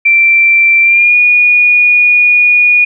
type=tone with pitch glide; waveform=sine; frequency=2349 to 2450 Hz; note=D7 to D#7; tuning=0 to -27 cents; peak=-4 dBFS; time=0.05-2.85 s; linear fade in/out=10 ms; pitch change=+73 cents; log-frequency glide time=0.82-1.16 s; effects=none